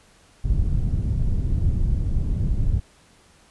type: low-pass noise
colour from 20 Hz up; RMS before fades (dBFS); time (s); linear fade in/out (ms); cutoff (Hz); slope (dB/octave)
pink; -21; 0.44-2.8; 10; 110; 12
effects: pink hiss -55 dBFS RMS until 3.5 s + resampled to 24000 Hz